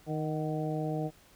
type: harmonic tone with a mistuned harmonic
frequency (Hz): 155.56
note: D#3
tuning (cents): 0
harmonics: 1 / 2 / 3 / 4 / 5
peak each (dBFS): -33 / -36 / -38 / -39 / -40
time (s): 0.06-1.11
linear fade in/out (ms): 50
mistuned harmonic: 5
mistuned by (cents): -52
effects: pink hiss -60 dBFS RMS until 1.35 s